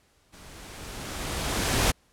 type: noise with level ramp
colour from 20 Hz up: pink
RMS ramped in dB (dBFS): -49 to -21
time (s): 0.32-1.92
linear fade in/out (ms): 20
effects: pink hiss -64 dBFS RMS until 2.12 s + low-pass 11000 Hz 12 dB/octave